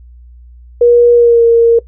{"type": "tone with pitch glide", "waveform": "sine", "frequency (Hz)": [478.3, 464.4], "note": ["A#4", "A#4"], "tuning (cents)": [44, -7], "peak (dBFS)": -3, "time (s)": [0.81, 1.79], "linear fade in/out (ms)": 5, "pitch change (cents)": -51, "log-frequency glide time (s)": [1.13, 1.44], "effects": ["noise-tail reverb RT60 0.1 s tail -19 dB re dry", "added 60 Hz sine -34 dBFS peak until 1.87 s"]}